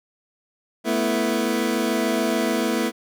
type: chord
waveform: 25% pulse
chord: A suspended second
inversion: none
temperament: equal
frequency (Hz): 220 / 246.9 / 329.6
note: A3 / B3 / E4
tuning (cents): 0 / 0 / 0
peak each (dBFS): -21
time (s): 0.84-2.92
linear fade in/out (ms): 50
effects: none